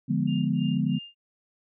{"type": "chord", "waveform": "sine", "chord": "D diminished seventh", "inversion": "none", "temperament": "equal", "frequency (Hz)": [146.83, 174.61, 207.7, 246.9], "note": ["D3", "F3", "Ab3", "Cb4"], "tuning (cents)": [0, 0, 0, 0], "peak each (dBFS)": -28, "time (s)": [0.08, 0.99], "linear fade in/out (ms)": 20}
{"type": "tone with tremolo", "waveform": "sine", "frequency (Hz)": 2809, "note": "F7", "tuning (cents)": 9, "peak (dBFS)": -38, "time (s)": [0.27, 1.15], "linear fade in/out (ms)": 10, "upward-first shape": "sine", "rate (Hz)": 3.1, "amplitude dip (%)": 100}
{"effects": []}